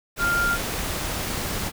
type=tone in noise; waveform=sine; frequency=1396.9 Hz; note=F6; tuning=in tune; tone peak=-20 dBFS; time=0.18-0.58 s; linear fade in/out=50 ms; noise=pink; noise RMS=-28 dBFS; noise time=0.16-1.72 s; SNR=+5 dB; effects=none